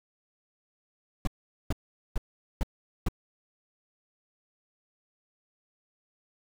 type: noise bursts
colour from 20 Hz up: brown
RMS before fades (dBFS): -25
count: 5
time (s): 1.25-3.085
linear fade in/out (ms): 2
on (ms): 23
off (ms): 430
effects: none